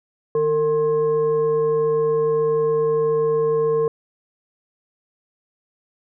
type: tone with frequency modulation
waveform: sine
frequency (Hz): 453.6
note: A#4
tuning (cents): -47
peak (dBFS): -16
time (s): 0.35-3.88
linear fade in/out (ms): 2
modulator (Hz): 608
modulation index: 0.4
effects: none